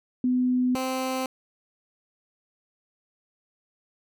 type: tone pair in turn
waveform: sine / 15% pulse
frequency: 251.3 / 260.2 Hz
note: B3 / C4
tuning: +30 / -9 cents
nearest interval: minor second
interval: 61 cents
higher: second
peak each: -20 dBFS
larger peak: neither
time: 0.24-0.75 / 0.75-1.26 s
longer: neither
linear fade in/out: 2 ms
effects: none